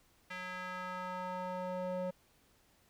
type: tone with band-pass filter sweep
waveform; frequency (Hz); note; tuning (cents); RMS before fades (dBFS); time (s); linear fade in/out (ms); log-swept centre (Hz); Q
square; 182.8; F#3; -21; -40; 0.3-2.11; 10; 2000 to 510; 1.9
effects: pink hiss -69 dBFS RMS until 2.89 s

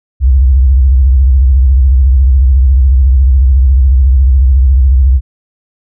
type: tone with vibrato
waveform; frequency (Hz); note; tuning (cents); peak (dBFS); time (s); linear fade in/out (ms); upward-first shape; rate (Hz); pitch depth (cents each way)
sine; 65.41; C2; 0; -3; 0.2-5.21; 50; sine; 14; 150
effects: none

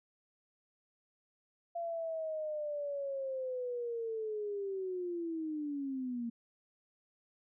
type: linear sweep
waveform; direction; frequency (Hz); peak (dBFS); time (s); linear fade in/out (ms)
sine; down; 686 to 230; -35; 1.75-6.3; 10
effects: none

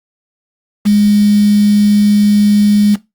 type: tone with quantisation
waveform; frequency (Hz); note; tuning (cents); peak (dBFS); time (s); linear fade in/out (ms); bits
sine; 206.8; G#3; -7; -6; 0.85-2.96; 20; 4
effects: noise-tail reverb RT60 0.2 s tail -19 dB re dry + Opus 48 kbps

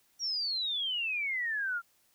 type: exponential sweep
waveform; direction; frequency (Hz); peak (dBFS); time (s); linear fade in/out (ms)
sine; down; 5740 to 1361; -30; 0.19-1.82; 50
effects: white hiss -69 dBFS RMS until 2.14 s

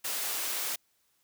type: high-pass noise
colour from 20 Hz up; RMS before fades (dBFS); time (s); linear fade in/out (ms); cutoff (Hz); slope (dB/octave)
white; -33; 0.04-0.76; 10; 380; 12
effects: white hiss -72 dBFS RMS until 1.23 s

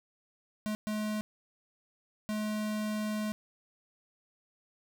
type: tone bursts at uneven times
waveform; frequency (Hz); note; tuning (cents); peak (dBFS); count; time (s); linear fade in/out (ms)
square; 213.1; G#3; +45; -32; 3; 0.66-0.75 / 0.87-1.21 / 2.29-3.32; 0
effects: none

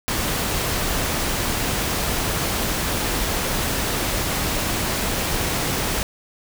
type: noise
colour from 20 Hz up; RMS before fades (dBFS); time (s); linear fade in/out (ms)
pink; -23; 0.08-6.03; 0
effects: none

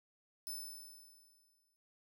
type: tone with exponential decay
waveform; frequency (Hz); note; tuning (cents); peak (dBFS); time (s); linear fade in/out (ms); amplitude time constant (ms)
5% pulse; 5274; E8; 0; -34; 0.47-1.76; 0; 280
effects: none

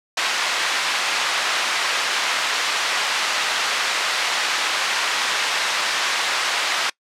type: band-pass noise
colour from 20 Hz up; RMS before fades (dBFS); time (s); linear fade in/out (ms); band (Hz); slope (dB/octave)
pink; -22; 0.17-6.9; 5; 1100 to 5100; 12
effects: noise-tail reverb RT60 0.1 s tail -24 dB re dry + low-pass 12000 Hz 12 dB/octave

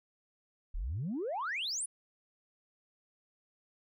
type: exponential sweep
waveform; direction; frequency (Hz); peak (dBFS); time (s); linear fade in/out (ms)
sine; up; 32.7 to 10310; -32; 0.74-1.86; 10
effects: tanh soft clip ceiling -30 dBFS

